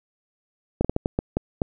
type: slowing click train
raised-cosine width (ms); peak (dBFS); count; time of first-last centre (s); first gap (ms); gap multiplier
2; -8; 8; 0.81-1.618; 36; 1.38
effects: none